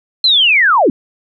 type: linear sweep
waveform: sine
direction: down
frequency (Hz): 4186 to 211.5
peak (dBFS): -7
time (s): 0.24-0.9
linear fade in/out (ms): 2
effects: none